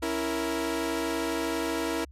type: chord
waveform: sawtooth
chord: A# diminished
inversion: first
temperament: equal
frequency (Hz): 277.2 / 329.6 / 466.2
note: C#4 / E4 / A#4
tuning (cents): 0 / 0 / 0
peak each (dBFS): -31 / -26 / -29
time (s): 0.02-2.05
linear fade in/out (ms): 10
effects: added 68 Hz sine -46 dBFS peak until 2.11 s + resampled to 32000 Hz